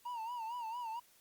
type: tone with vibrato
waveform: triangle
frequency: 932.3 Hz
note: A#5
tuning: in tune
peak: -37 dBFS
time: 0.05-1 s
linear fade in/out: 10 ms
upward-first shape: sine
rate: 4.4 Hz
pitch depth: 100 cents each way
effects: white hiss -66 dBFS RMS until 1.2 s + Opus 48 kbps